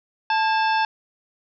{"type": "harmonic tone with a mistuned harmonic", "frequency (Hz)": 880, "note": "A5", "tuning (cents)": 0, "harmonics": [1, 2, 3, 4, 5, 6], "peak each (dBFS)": [-19, -25, -29, -34, -36, -35], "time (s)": [0.3, 0.85], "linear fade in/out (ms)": 2, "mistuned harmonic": 2, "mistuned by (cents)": -140, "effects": []}